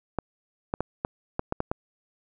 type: clicks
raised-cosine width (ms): 1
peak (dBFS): -12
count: 8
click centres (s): 0.187 / 0.739 / 0.806 / 1.049 / 1.394 / 1.524 / 1.604 / 1.715
effects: none